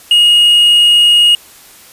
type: tone with quantisation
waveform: triangle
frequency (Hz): 2872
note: F7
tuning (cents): +48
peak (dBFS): -3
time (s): 0.11-1.35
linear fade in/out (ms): 2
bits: 5
effects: white hiss -39 dBFS RMS until 1.92 s + resampled to 32000 Hz